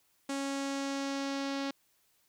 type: tone with low-pass filter sweep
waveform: sawtooth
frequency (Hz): 275.7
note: C#4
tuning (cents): -9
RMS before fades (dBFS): -35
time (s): 0.29-1.71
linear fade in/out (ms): 5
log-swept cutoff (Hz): 8100 to 4700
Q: 1.7
effects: white hiss -71 dBFS RMS until 2.28 s